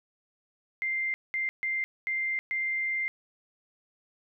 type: tone bursts at uneven times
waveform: sine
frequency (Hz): 2094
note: C7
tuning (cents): +1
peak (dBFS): -27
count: 5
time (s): 0.82-1.14 / 1.34-1.49 / 1.63-1.84 / 2.07-2.39 / 2.51-3.08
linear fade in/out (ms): 0
effects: none